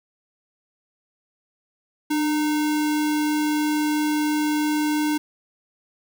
sine tone with sample-and-hold, 300.5 Hz, D4, 40 cents sharp, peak -19 dBFS, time 2.1-5.18 s, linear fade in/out 10 ms, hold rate 1225 Hz, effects none

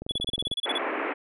click train, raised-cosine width 2 ms, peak -22 dBFS, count 12, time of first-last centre 0.02-0.515 s, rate 22.2 Hz
triangle tone bursts, 3400 Hz, G#7, 40 cents sharp, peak -24 dBFS, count 12, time 0.09-0.781 s, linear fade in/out 5 ms, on 31 ms, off 29 ms
pink band-pass noise, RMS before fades -30 dBFS, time 0.65-1.14 s, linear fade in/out 20 ms, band 270 to 2500 Hz, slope 48 dB/octave
effects resampled to 32000 Hz

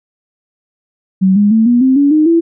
sine tone with pitch steps, 189.4 / 205.4 / 222.6 / 241.4 / 261.7 / 283.8 / 307.7 / 333.6 Hz, F#3 / G#3 / A3 / B3 / C4 / C#4 / D#4 / E4, +41 / -19 / +20 / -39 / 0 / +41 / -19 / +21 cents, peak -6 dBFS, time 1.21-2.41 s, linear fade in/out 20 ms, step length 150 ms, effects none

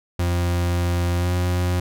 40% pulse tone with pitch glide, 87.4 to 89.18 Hz, F2 to F2, +2 to +37 cents, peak -18 dBFS, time 0.19-1.8 s, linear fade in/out 5 ms, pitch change +35 cents, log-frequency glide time 1.17-1.3 s, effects none

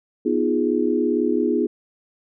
sine chord, F half-diminished seventh, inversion second, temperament equal, 246.9 / 311.1 / 349.2 / 415.3 Hz, Cb4 / Eb4 / F4 / Ab4, 0 / 0 / 0 / 0 cents, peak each -23 dBFS, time 0.25-1.67 s, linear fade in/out 10 ms, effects none

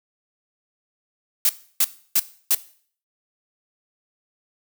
blue noise bursts, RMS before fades -17 dBFS, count 4, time 1.45-2.548 s, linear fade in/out 2 ms, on 42 ms, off 310 ms, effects noise-tail reverb RT60 0.5 s tail -17 dB re dry

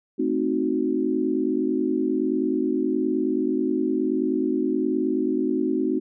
sine chord, A diminished seventh, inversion none, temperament equal, 220 / 261.6 / 311.1 / 370 Hz, A3 / C4 / Eb4 / Gb4, 0 / 0 / 0 / 0 cents, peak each -30 / -25 / -25 / -26 dBFS, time 0.18-6 s, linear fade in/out 20 ms, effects none

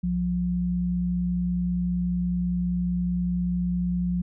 sine tone pair together, 62.71 / 177.5 Hz, B1 / F3, +27 / +28 cents, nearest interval octave + tritone, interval 1801 cents, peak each -32 / -23 dBFS, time 0.03-4.22 s, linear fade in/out 10 ms, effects none

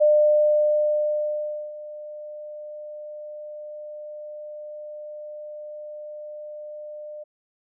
sine tone with ADSR envelope, 601 Hz, D5, 40 cents sharp, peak -13 dBFS, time 0-7.24 s, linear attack 21 ms, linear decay 1700 ms, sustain -21 dB, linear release 13 ms, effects none

